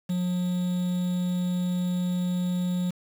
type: tone with quantisation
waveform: triangle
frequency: 179.4 Hz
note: F3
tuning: 47 cents sharp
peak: -22 dBFS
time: 0.09-2.91 s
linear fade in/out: 10 ms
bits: 7
effects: none